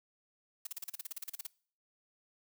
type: noise bursts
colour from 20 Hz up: blue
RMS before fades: -40 dBFS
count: 15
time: 0.65-1.468 s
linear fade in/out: 5 ms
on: 20 ms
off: 37 ms
effects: noise-tail reverb RT60 0.5 s tail -23 dB re dry